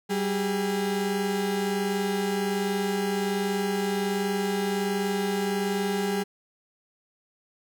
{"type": "tone pair together", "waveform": "35% pulse", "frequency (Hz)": [193.3, 407.9], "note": ["G3", "G#4"], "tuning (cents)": [-24, -31], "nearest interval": "octave + minor second", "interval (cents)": 1293, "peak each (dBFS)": -26, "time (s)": [0.09, 6.24], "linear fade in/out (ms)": 20, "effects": []}